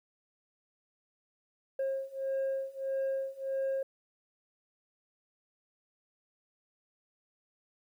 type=beating tone pair; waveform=sine; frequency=537 / 538.6 Hz; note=C5 / C#5; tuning=+45 / -50 cents; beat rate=1.6 Hz; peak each=-33 / -32 dBFS; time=1.79-3.83 s; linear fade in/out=5 ms; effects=tanh soft clip ceiling -28 dBFS + 11-bit